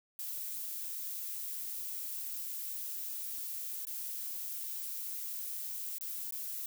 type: noise with dropouts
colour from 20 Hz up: violet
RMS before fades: -40 dBFS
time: 0.19-6.66 s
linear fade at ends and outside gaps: 2 ms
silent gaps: 3.852-3.869 / 5.984-6.009 / 6.309-6.323 s
effects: none